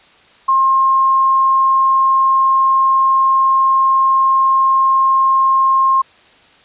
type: tone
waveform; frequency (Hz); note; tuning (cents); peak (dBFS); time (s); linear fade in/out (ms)
sine; 1066; C6; +32; -9; 0.48-6.02; 10
effects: white hiss -47 dBFS RMS until 6.64 s + resampled to 8000 Hz